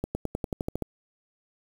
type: accelerating click train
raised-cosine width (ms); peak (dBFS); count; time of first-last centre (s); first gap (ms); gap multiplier
2; -15; 10; 0.04-0.823; 110; 0.94
effects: 7-bit